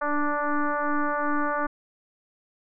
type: tone with frequency modulation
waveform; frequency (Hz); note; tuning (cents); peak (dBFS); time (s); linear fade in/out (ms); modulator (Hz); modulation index
sine; 587.3; D5; 0; -22; 0.01-1.67; 10; 293; 3.1
effects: none